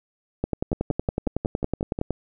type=two click trains; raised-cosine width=2 ms; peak=-14 / -10 dBFS; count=8 / 19; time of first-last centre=0.73-1.989 / 0.44-2.107 s; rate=5.56 / 10.8 Hz; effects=none